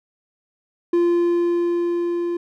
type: tone with level ramp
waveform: triangle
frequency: 345.8 Hz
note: F4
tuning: 17 cents flat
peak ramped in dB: -12 to -19 dBFS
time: 0.93-2.37 s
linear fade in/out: 5 ms
effects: none

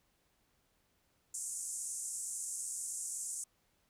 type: band-pass noise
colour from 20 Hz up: pink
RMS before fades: -41 dBFS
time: 1.34-3.44 s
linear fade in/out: 5 ms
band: 6800 to 9800 Hz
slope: 48 dB/octave
effects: pink hiss -75 dBFS RMS until 3.89 s

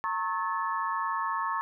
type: tone cluster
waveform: sine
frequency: 915 / 1091 / 1293 / 1731 Hz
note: A#5 / C#6 / E6 / A6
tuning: -32 / -28 / -34 / -29 cents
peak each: -33 / -30 / -37 / -37 dBFS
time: 0.04-1.61 s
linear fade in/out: 0 ms
effects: none

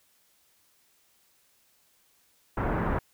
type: low-pass noise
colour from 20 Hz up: pink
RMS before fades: -28 dBFS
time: 2.57-2.99 s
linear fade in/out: 5 ms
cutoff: 1600 Hz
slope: 24 dB/octave
effects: white hiss -66 dBFS RMS until 3.13 s

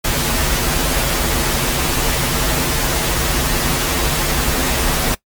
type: noise with comb filter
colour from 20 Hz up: pink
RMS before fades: -17 dBFS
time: 0.04-5.15 s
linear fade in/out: 10 ms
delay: 10 ms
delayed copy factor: -0.9
effects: noise-tail reverb RT60 0.1 s tail -20 dB re dry + MP3 96 kbps

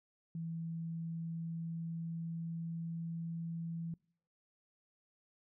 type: tone with pitch glide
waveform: sine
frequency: 164.81 to 166.34 Hz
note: E3 to E3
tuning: 0 to +16 cents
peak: -38 dBFS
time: 0.35-3.94 s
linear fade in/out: 2 ms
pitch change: +16 cents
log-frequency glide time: 0.45-3.33 s
effects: noise-tail reverb RT60 0.6 s tail -26 dB re dry

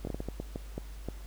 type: slowing click train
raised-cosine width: 2 ms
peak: -22 dBFS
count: 10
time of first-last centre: 0.05-1.086 s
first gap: 22 ms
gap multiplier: 1.39
effects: added 50 Hz sine -41 dBFS peak until 1.26 s + pink hiss -55 dBFS RMS until 1.26 s

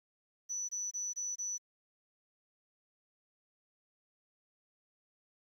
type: tone bursts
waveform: sine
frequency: 5950 Hz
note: F#8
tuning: 9 cents sharp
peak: -35 dBFS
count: 5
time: 0.49-1.582 s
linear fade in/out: 20 ms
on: 200 ms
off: 23 ms
effects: 11-bit

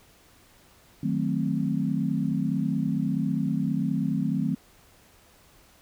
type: chord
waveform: sine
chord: D# diminished seventh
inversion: none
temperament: equal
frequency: 155.56 / 185 / 220 / 261.6 Hz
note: D#3 / F#3 / A3 / C4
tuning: 0 / 0 / 0 / 0 cents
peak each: -29 dBFS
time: 1.03-4.55 s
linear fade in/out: 5 ms
effects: pink hiss -57 dBFS RMS until 5.81 s

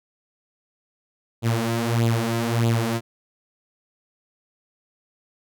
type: tone with flanger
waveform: sawtooth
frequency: 115.8 Hz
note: A#2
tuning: 11 cents flat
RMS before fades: -22 dBFS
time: 1.42-3.01 s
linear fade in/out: 50 ms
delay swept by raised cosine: 0.26 to 5.66 ms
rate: 1.6 Hz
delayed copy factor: +0.7
effects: none

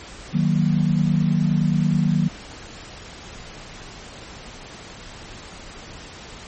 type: chord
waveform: sine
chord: D# minor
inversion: none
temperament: equal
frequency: 155.56 / 185 / 233.1 Hz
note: D#3 / F#3 / A#3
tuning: 0 / 0 / 0 cents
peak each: -19 / -20 / -24 dBFS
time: 0.33-2.29 s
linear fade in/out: 20 ms
effects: pink hiss -39 dBFS RMS until 6.47 s + MP3 32 kbps

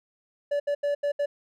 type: tone bursts at uneven times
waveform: triangle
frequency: 576 Hz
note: D5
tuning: 34 cents flat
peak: -21 dBFS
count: 5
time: 0.51-0.6 / 0.67-0.75 / 0.83-0.95 / 1.03-1.12 / 1.19-1.26 s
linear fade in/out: 10 ms
effects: none

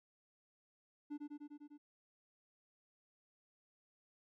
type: tone with echo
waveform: triangle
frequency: 293.7 Hz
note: D4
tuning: in tune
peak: -39 dBFS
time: 1.1-1.18 s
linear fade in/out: 20 ms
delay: 100 ms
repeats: 6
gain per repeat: -2 dB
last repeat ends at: 1.78 s
effects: none

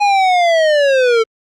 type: linear sweep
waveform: square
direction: down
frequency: 830.6 to 440 Hz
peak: -10 dBFS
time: 0-1.24 s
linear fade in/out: 20 ms
effects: low-pass 4000 Hz 12 dB/octave + Opus 48 kbps

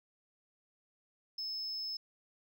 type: tone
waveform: sine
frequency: 5220 Hz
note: E8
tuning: 18 cents flat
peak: -35 dBFS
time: 1.38-1.97 s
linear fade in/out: 5 ms
effects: tanh soft clip ceiling -34 dBFS

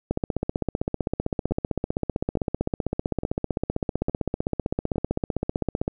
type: two click trains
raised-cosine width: 2 ms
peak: -10 / -15 dBFS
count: 91 / 5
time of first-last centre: 0.11-5.879 / 1.51-4.958 s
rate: 15.6 / 1.16 Hz
effects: none

